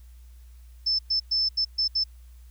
sine tone bursts at uneven times, 5274 Hz, E8, in tune, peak -21 dBFS, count 6, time 0.86-0.99 / 1.1-1.2 / 1.31-1.49 / 1.57-1.65 / 1.78-1.88 / 1.95-2.04 s, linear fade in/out 10 ms, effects added 60 Hz sine -45 dBFS peak until 2.5 s + white hiss -64 dBFS RMS until 2.5 s

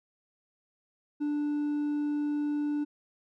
triangle tone with hard clipping, 294.2 Hz, D4, 3 cents sharp, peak -28 dBFS, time 1.2-2.85 s, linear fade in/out 20 ms, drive 5 dB, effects none

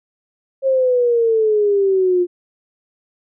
sine exponential sweep, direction down, 541 to 350.7 Hz, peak -12 dBFS, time 0.62-2.27 s, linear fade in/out 50 ms, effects none

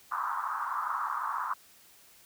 white band-pass noise, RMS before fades -33 dBFS, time 0.11-1.54 s, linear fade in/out 10 ms, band 950 to 1300 Hz, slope 48 dB/octave, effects white hiss -58 dBFS RMS until 2.25 s

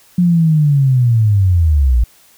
sine linear sweep, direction down, 180 to 55 Hz, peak -8 dBFS, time 0.18-2.04 s, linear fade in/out 5 ms, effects white hiss -48 dBFS RMS until 2.37 s

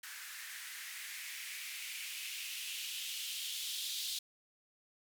violet noise with band-pass filter sweep, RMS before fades -43 dBFS, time 0.03-4.19 s, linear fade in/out 5 ms, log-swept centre 1600 to 3700 Hz, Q 3.2, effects none

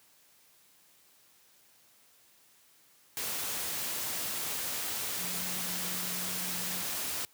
sine tone in noise, 180.5 Hz, F#3, 43 cents flat, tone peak -44 dBFS, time 5.19-6.82 s, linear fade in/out 0 ms, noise white, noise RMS -35 dBFS, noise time 3.17-7.25 s, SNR -12 dB, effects white hiss -63 dBFS RMS until 7.33 s + high-pass 80 Hz 12 dB/octave

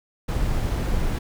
brown noise, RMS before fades -23 dBFS, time 0.28-1.19 s, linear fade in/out 10 ms, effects none

